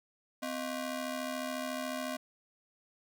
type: ring-modulated tone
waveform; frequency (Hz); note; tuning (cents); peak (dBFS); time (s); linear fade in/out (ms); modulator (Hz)
sawtooth; 440; A4; 0; -28; 0.42-2.17; 10; 183
effects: none